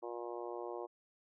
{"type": "harmonic tone", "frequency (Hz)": 119.1, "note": "A#2", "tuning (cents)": 38, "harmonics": [3, 4, 5, 6, 7, 8, 9], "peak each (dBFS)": [-44, -46, -48, -50, -51, -52, -53], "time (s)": [0.02, 0.87], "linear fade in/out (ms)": 20, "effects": []}